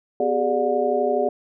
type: tone cluster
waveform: sine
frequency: 250.6 / 386.4 / 418.3 / 589 / 719 Hz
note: B3 / G4 / G#4 / D5 / F#5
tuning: +25 / -25 / +12 / +5 / -50 cents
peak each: -29 / -26 / -23 / -23 / -25 dBFS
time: 0.2-1.29 s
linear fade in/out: 2 ms
effects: none